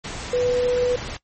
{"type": "tone in noise", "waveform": "sine", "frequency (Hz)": 493.9, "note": "B4", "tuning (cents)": 0, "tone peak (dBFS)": -17, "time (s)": [0.33, 0.96], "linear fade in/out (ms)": 5, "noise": "pink", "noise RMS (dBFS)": -32, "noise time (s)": [0.04, 1.17], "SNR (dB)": 12, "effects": ["noise-tail reverb RT60 0.1 s tail -20 dB re dry", "MP3 32 kbps"]}